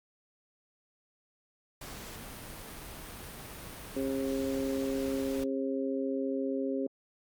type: noise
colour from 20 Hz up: pink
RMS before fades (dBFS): -44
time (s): 1.81-5.44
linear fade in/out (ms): 5
type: harmonic tone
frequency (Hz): 134.7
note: C#3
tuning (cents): -49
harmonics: 2 / 3 / 4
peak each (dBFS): -32 / -35 / -36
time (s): 3.96-6.87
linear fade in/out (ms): 5
effects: Opus 48 kbps